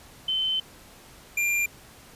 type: tone pair in turn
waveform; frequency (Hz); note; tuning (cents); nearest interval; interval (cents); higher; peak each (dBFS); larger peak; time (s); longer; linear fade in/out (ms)
sine / square; 3069 / 2387; G7 / D7; -37 / +28; major third; 435; first; -23; neither; 0.28-0.6 / 1.37-1.66; first; 5
effects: pink hiss -50 dBFS RMS until 2.15 s + resampled to 32000 Hz